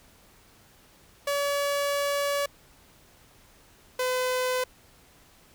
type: tone pair in turn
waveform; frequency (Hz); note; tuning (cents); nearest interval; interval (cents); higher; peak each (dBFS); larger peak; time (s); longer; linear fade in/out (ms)
sawtooth; 569 / 506.9; C#5 / B4; +45 / +45; major second; 200; first; -21; neither; 1.27-2.46 / 3.99-4.64; first; 5
effects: pink hiss -57 dBFS RMS until 5.54 s